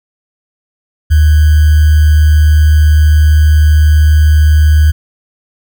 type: tone with sample-and-hold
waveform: sine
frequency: 76.3 Hz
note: D#2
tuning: 33 cents flat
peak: -3 dBFS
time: 1.1-4.92 s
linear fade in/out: 20 ms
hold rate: 1575 Hz
effects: none